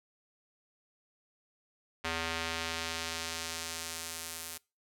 square tone with band-pass filter sweep, 82.41 Hz, E2, in tune, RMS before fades -38 dBFS, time 2.04-4.58 s, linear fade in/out 10 ms, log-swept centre 2400 to 12000 Hz, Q 0.73, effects noise-tail reverb RT60 0.3 s tail -25 dB re dry

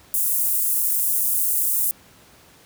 pink high-pass noise, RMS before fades -21 dBFS, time 0.14-1.91 s, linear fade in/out 0 ms, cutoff 10000 Hz, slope 24 dB/octave, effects pink hiss -51 dBFS RMS until 2.65 s + high-pass 60 Hz 12 dB/octave

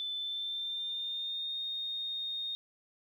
sine tone with pitch glide, 3518 to 3691 Hz, A7 to A#7, -1 to -18 cents, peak -34 dBFS, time 0-2.55 s, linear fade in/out 0 ms, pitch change +83 cents, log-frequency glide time 0.16-1.6 s, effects 11-bit

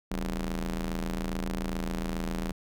sawtooth ring-modulated tone, 82.41 Hz, E2, in tune, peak -23 dBFS, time 0.11-2.52 s, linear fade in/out 5 ms, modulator 110 Hz, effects none

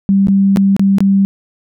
sine tone with dropouts, 196 Hz, G3, in tune, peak -7 dBFS, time 0.09-1.25 s, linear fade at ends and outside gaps 0 ms, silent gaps 0.271-0.284 / 0.561-0.571 / 0.765-0.795 / 0.984-1.005 s, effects none

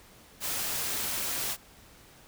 white noise, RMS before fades -32 dBFS, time 0.4-1.57 s, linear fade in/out 50 ms, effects pink hiss -55 dBFS RMS until 2.27 s

